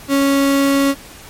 35% pulse tone, 277 Hz, C#4, 1 cent flat, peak -10 dBFS, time 0.08-0.95 s, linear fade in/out 50 ms, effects pink hiss -38 dBFS RMS until 1.29 s + MP3 64 kbps

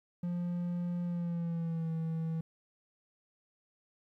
triangle tone with pitch glide, 175.1 to 162.43 Hz, F3 to E3, +5 to -25 cents, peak -30 dBFS, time 0.23-2.41 s, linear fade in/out 5 ms, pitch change -130 cents, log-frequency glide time 1.04-1.9 s, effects 12-bit

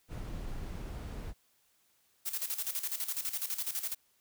brown noise, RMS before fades -40 dBFS, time 0.08-1.34 s, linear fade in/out 50 ms
blue noise with tremolo, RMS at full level -34 dBFS, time 2.25-3.95 s, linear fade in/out 20 ms, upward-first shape square, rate 12 Hz, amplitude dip 70%
effects white hiss -71 dBFS RMS until 4.2 s

